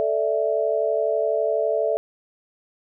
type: chord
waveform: sine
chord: A suspended fourth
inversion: none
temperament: equal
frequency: 440 / 587.3 / 659.3 Hz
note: A4 / D5 / E5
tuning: 0 / 0 / 0 cents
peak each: -24 / -24 / -23 dBFS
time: 0-1.97 s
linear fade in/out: 0 ms
effects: none